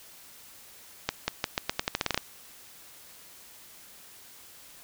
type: accelerating click train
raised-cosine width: 0.2 ms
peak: -8 dBFS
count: 13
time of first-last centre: 1.09-2.176 s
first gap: 190 ms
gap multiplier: 0.85
effects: white hiss -51 dBFS RMS until 4.83 s

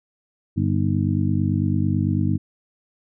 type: harmonic tone with a mistuned harmonic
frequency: 49 Hz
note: G1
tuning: in tune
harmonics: 2 / 3 / 4 / 5 / 6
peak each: -22 / -24 / -25 / -26 / -27 dBFS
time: 0.56-2.38 s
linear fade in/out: 20 ms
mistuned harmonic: 6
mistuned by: +87 cents
effects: none

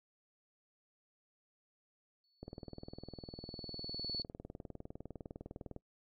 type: tone with exponential growth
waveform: sine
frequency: 4431 Hz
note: C#8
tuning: 2 cents flat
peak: -35 dBFS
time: 2.24-4.22 s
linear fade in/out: 1 ms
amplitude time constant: 430 ms
type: click train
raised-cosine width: 2 ms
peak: -32 dBFS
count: 67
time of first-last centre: 2.43-5.763 s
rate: 19.8 Hz
effects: noise-tail reverb RT60 0.1 s tail -22 dB re dry + AAC 48 kbps

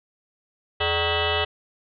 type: tone with frequency modulation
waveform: sine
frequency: 1276 Hz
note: D#6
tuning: 43 cents sharp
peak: -20 dBFS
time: 0.8-1.45 s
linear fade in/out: 10 ms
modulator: 340 Hz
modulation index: 6.4
effects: none

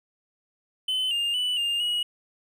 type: tone with pitch steps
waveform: triangle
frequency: 3039 / 2811 / 2972 / 2809 / 2905 Hz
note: F#7 / F7 / F#7 / F7 / F#7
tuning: +46 / +11 / +7 / +9 / -32 cents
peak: -22 dBFS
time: 0.88-2.03 s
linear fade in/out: 5 ms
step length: 230 ms
effects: none

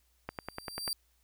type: tone with exponential growth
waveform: sawtooth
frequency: 4699 Hz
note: D8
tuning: in tune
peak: -28 dBFS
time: 0.28-0.93 s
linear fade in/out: 1 ms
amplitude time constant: 140 ms
type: click train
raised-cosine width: 0.5 ms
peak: -21 dBFS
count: 7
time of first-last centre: 0.29-0.878 s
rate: 10.2 Hz
effects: added 60 Hz sine -70 dBFS peak until 1.23 s + white hiss -73 dBFS RMS until 1.23 s

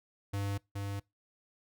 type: tone pair in turn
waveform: square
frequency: 100 / 100 Hz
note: G2 / G2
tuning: +35 / +35 cents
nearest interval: unison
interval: 0 cents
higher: neither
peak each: -33 / -36 dBFS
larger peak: first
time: 0.33-0.58 / 0.75-1 s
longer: neither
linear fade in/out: 10 ms
effects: noise-tail reverb RT60 0.2 s tail -23 dB re dry

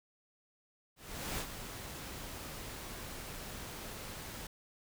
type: noise with ADSR envelope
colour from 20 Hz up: pink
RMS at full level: -37 dBFS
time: 0.96-4.47 s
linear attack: 420 ms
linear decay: 79 ms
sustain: -8 dB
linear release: 4 ms
effects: none

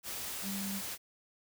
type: tone in noise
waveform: sine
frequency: 196.7 Hz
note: G3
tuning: 6 cents sharp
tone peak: -37 dBFS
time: 0.42-0.82 s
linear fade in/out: 50 ms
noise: white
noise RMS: -40 dBFS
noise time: 0.03-0.98 s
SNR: 0 dB
effects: none

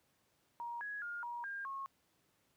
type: tone with pitch steps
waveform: sine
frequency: 945 / 1670 / 1417 / 953 / 1606 / 1089 Hz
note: A#5 / G#6 / F6 / A#5 / G6 / C#6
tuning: +23 / +9 / +25 / +38 / +41 / -31 cents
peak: -40 dBFS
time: 0.6-1.86 s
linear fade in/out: 0 ms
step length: 210 ms
effects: pink hiss -75 dBFS RMS until 2.56 s + high-pass 100 Hz 12 dB/octave

